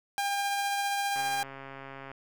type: tone with tremolo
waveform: sawtooth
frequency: 802 Hz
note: G5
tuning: 39 cents sharp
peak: -23 dBFS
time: 0.18-1.43 s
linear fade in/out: 0 ms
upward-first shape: triangle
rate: 15 Hz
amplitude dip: 25%
type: click train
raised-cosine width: 0.5 ms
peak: -28 dBFS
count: 131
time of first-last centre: 1.16-2.116 s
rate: 136 Hz
effects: none